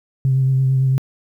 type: tone with vibrato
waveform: sine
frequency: 132.4 Hz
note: C3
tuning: 21 cents sharp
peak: -12 dBFS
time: 0.25-0.98 s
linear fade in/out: 0 ms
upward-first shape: sine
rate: 8.9 Hz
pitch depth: 22 cents each way
effects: tanh soft clip ceiling -8 dBFS + 9-bit